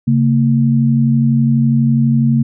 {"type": "tone pair together", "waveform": "sine", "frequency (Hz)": [136.5, 228.6], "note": ["C#3", "A#3"], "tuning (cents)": [-26, -34], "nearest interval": "major sixth", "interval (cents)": 892, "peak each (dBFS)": -12, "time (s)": [0.07, 2.43], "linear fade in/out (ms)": 10, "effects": []}